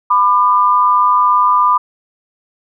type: tone pair together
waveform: sine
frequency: 998 / 1200.5 Hz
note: B5 / D6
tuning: +18 / +38 cents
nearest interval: minor third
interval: 320 cents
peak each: -11 dBFS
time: 0.1-1.78 s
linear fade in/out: 10 ms
effects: none